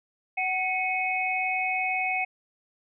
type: tone cluster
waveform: sine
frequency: 747 / 2197 / 2528 Hz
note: F#5 / C#7 / D#7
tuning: +16 / -16 / +27 cents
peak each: -29 dBFS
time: 0.37-2.25 s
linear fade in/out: 10 ms
effects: none